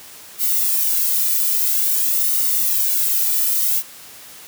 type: noise with flanger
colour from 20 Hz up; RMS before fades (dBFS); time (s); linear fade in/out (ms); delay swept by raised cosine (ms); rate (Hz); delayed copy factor
violet; -18; 0.38-3.83; 50; 1.2 to 1.86; 0.5; -0.95
effects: white hiss -40 dBFS RMS until 4.47 s + high-pass 80 Hz 12 dB/octave